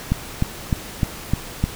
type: click train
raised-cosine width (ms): 5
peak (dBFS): -5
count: 6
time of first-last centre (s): 0.12-1.64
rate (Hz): 3.29
effects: pink hiss -35 dBFS RMS until 1.75 s